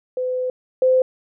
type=tone pair in turn; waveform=sine; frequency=507 / 515 Hz; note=B4 / C5; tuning=+45 / -28 cents; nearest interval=unison; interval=27 cents; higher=second; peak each=-20 / -12 dBFS; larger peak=second; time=0.17-0.5 / 0.82-1.02 s; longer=first; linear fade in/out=2 ms; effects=none